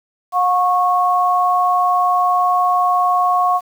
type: tone pair together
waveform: sine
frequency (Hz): 720.1 / 1100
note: F#5 / C#6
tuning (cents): -47 / -14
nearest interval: perfect fifth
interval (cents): 733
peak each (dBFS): -15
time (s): 0.32-3.61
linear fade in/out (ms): 50
effects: 7-bit